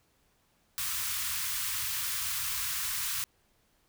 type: band-stop noise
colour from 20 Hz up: white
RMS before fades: -33 dBFS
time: 0.78-3.24 s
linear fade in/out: 0 ms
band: 140 to 1000 Hz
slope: 48 dB/octave
effects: pink hiss -70 dBFS RMS until 3.88 s